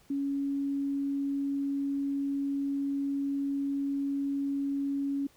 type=tone; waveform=sine; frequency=278.9 Hz; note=C#4; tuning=11 cents sharp; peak=-28 dBFS; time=0.1-5.27 s; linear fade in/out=5 ms; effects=pink hiss -62 dBFS RMS until 5.36 s